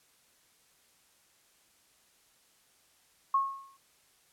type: tone with exponential decay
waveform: sine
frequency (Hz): 1090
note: C#6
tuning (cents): -29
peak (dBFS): -21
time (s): 3.34-3.77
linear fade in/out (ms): 5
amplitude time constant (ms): 93
effects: white hiss -66 dBFS RMS until 4.32 s + low-pass 12000 Hz 12 dB/octave